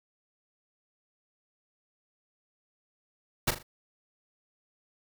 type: noise with echo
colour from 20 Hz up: pink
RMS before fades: -25 dBFS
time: 3.47-3.51 s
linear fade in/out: 10 ms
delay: 40 ms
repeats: 3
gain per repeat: -9 dB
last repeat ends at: 3.63 s
effects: none